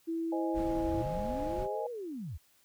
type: tone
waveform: sine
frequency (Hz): 329.6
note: E4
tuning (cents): 0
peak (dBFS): -31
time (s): 0.07-1.03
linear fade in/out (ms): 20
type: chord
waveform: sine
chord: Ab major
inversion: first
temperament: just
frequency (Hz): 519.1 / 623 / 830.6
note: C5 / Eb5 / Ab5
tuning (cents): -14 / +2 / 0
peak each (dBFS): -38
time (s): 0.32-1.87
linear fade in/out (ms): 5
type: noise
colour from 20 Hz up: brown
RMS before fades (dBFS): -40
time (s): 0.53-1.68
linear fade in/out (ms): 50
type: linear two-way sweep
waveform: sine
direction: up then down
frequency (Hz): 57.2 to 493.9 to 57.2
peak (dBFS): -37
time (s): 0.87-2.38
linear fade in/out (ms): 20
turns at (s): 1.9
effects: white hiss -67 dBFS RMS until 2.64 s